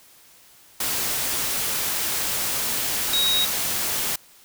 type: tone in noise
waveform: sine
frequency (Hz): 3800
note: A#7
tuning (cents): +33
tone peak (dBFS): -19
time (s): 3.13-3.45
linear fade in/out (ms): 5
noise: white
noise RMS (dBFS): -25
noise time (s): 0.8-4.16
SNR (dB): +3
effects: white hiss -52 dBFS RMS until 4.44 s